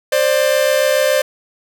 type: tone pair together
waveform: 45% pulse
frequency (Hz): 527 / 594.1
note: C5 / D5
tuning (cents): +12 / +20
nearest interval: major second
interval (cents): 208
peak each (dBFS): -15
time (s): 0.12-1.22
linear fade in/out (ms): 5
effects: none